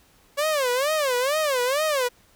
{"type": "tone with vibrato", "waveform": "sawtooth", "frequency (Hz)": 554, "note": "C#5", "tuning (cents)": -1, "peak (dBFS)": -17, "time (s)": [0.37, 2.09], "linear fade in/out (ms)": 20, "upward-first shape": "sine", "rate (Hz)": 2.2, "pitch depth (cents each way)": 220, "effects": ["pink hiss -58 dBFS RMS until 2.35 s"]}